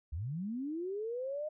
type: linear sweep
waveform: sine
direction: up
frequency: 65.41 to 622 Hz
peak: -35 dBFS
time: 0.12-1.49 s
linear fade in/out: 10 ms
effects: none